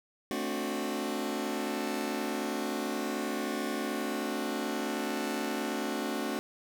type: chord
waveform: sawtooth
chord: D dominant seventh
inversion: second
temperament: just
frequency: 220.2 / 264.3 / 293.7 / 367.1 Hz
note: A3 / C4 / D4 / F#4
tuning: +2 / +18 / 0 / -14 cents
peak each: -33 dBFS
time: 0.31-6.39 s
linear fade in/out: 0 ms
effects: none